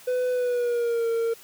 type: tone with pitch glide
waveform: triangle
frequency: 501 to 459.4 Hz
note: B4 to A#4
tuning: +25 to -25 cents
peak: -20 dBFS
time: 0.07-1.34 s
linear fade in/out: 10 ms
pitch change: -150 cents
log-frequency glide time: 0.31-1.08 s
effects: white hiss -49 dBFS RMS until 1.43 s + high-pass 100 Hz 12 dB/octave